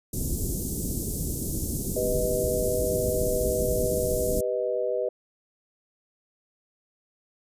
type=band-stop noise; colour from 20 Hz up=pink; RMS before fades=-29 dBFS; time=0.13-4.41 s; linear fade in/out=5 ms; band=380 to 7000 Hz; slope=24 dB/octave
type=chord; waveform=sine; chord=G augmented; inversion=none; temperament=equal; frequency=392 / 493.9 / 622.3 Hz; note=G4 / B4 / D#5; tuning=0 / 0 / 0 cents; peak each=-31 / -27 / -29 dBFS; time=1.96-5.09 s; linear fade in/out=5 ms
effects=resampled to 32000 Hz